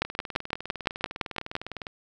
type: two click trains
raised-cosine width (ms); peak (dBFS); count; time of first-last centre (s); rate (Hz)
0.3; -9 / -19; 10 / 37; 0.02-1.553 / 0.05-1.868; 5.87 / 19.8
effects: none